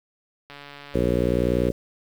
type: click train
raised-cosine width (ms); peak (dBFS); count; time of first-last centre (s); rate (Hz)
0.3; -25; 171; 0.5-1.689; 143
type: harmonic tone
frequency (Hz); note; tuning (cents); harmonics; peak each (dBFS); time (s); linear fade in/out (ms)
60.3; B1; -41; 1 / 2 / 3 / 4 / 5 / 6 / 7 / 8 / 9; -28 / -28 / -28 / -28 / -28 / -28 / -28 / -28 / -28; 0.94-1.72; 10
effects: 8-bit